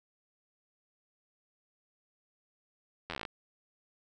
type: slowing click train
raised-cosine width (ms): 0.3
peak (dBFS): -21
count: 11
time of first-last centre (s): 3.1-3.252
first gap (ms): 11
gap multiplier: 1.07
effects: none